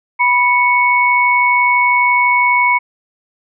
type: tone pair together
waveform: sine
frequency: 982.2 / 2217 Hz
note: B5 / C#7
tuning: -10 / 0 cents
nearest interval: octave + major second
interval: 1410 cents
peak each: -12 dBFS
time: 0.19-2.79 s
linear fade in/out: 20 ms
effects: none